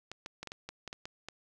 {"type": "clicks", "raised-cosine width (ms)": 0.2, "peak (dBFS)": -24, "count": 10, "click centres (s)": [0.116, 0.261, 0.43, 0.473, 0.519, 0.69, 0.877, 0.929, 1.055, 1.286], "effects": []}